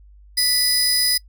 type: tone pair together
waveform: sawtooth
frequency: 1978 / 4984 Hz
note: B6 / D#8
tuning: +2 / +2 cents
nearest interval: octave + major third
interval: 1600 cents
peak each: -24 / -13 dBFS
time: 0.37-1.18 s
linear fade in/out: 10 ms
effects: noise-tail reverb RT60 0.1 s tail -25 dB re dry + added 50 Hz sine -44 dBFS peak until 1.28 s